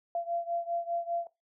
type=beating tone pair; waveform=sine; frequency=683 / 688 Hz; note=F5 / F5; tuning=-39 / -26 cents; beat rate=5 Hz; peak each=-33 / -35 dBFS; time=0.15-1.27 s; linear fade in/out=2 ms; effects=noise-tail reverb RT60 0.2 s tail -18 dB re dry